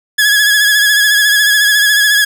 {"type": "tone with vibrato", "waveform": "sawtooth", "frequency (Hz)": 1681, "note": "G#6", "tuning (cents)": 20, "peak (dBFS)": -4, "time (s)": [0.18, 2.25], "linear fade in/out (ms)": 10, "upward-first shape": "sine", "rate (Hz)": 14, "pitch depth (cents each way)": 42, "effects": []}